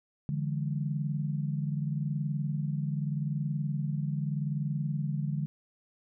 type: tone cluster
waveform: sine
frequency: 146.3 / 167.1 / 205.6 Hz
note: D3 / E3 / G#3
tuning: -6 / +24 / -17 cents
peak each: -30 / -36 / -37 dBFS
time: 0.29-5.46 s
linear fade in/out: 0 ms
effects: none